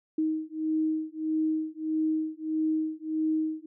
sine beating tone pair, 313.3 / 314.9 Hz, D#4 / D#4, +12 / +21 cents, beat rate 1.6 Hz, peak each -29 dBFS, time 0.18-3.66 s, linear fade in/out 5 ms, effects none

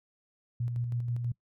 sine tone with tremolo, 120 Hz, B2, 49 cents flat, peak -28 dBFS, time 0.6-1.32 s, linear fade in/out 5 ms, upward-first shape square, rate 6.2 Hz, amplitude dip 35%, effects noise-tail reverb RT60 0.1 s tail -23 dB re dry

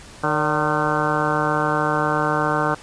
harmonic tone with a mistuned harmonic, 152.3 Hz, D#3, 37 cents flat, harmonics 1 / 2 / 3 / 4 / 5 / 6 / 7 / 8 / 9 / 10, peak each -27 / -27 / -27 / -27 / -27 / -27 / -27 / -27 / -27 / -27 dBFS, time 0.23-2.75 s, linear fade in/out 10 ms, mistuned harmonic 4, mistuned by -68 cents, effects pink hiss -42 dBFS RMS until 2.82 s + resampled to 22050 Hz

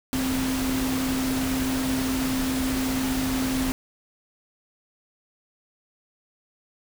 sine tone in noise, 261.6 Hz, C4, in tune, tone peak -24 dBFS, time 0.13-3.72 s, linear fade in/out 0 ms, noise pink, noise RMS -30 dBFS, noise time 0.13-3.72 s, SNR +3 dB, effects none

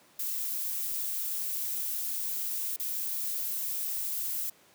violet noise with dropouts, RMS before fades -33 dBFS, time 0.19-4.5 s, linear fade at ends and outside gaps 5 ms, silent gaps 2.763-2.797 s, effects pink hiss -60 dBFS RMS until 4.74 s + high-pass 200 Hz 12 dB/octave

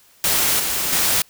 white noise with level steps, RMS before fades -18 / -22 / -18 dBFS, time 0.24-1.22 s, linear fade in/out 2 ms, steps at 0.59 / 0.92 s, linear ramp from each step 10 ms, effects white hiss -53 dBFS RMS until 1.29 s

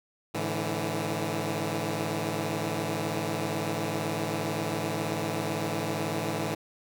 10% pulse chord, A suspended fourth, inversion none, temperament equal with one note detuned, 107.3 / 146.83 / 164.81 Hz, A2 / D3 / E3, -43 / 0 / 0 cents, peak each -25 / -26 / -24 dBFS, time 0.34-6.55 s, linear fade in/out 10 ms, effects none

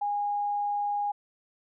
sine tone, 820 Hz, G#5, 22 cents flat, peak -26 dBFS, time 0.01-1.12 s, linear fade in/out 10 ms, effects none

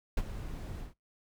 brown noise with ADSR envelope, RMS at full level -27 dBFS, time 0.17-0.94 s, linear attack 5 ms, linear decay 39 ms, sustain -13 dB, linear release 140 ms, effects noise-tail reverb RT60 0.2 s tail -24 dB re dry

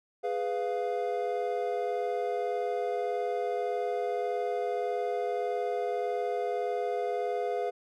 triangle chord, F diminished, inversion first, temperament equal with one note detuned, 415.3 / 497 / 698.5 Hz, Ab4 / Cb5 / F5, 0 / +11 / 0 cents, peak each -31 dBFS, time 0.23-7.71 s, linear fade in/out 20 ms, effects none

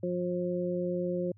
harmonic tone, 178.1 Hz, F3, 34 cents sharp, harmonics 1 / 2 / 3, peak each -33 / -33 / -33 dBFS, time 0.03-1.32 s, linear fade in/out 5 ms, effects added 102 Hz sine -54 dBFS peak until 1.37 s

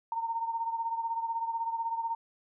sine beating tone pair, 914 / 930 Hz, A#5 / A#5, -34 / -4 cents, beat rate 16 Hz, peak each -31 / -37 dBFS, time 0.12-2.15 s, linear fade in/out 2 ms, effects none

